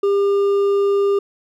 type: tone with hard clipping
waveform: triangle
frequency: 400 Hz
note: G4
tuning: 35 cents sharp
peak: -15 dBFS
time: 0.03-1.19 s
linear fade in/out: 5 ms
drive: 8 dB
effects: none